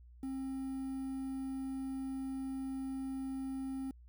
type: tone with quantisation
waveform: triangle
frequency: 266.6 Hz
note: C4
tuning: 33 cents sharp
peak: -35 dBFS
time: 0.23-3.91 s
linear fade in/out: 2 ms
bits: 10
effects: added 60 Hz sine -54 dBFS peak until 4.08 s